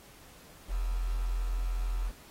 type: tone with quantisation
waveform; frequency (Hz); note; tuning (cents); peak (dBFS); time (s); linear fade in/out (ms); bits
sine; 43; F1; -26; -28; 0.68-2.12; 50; 8
effects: pink hiss -55 dBFS RMS until 2.3 s + AAC 48 kbps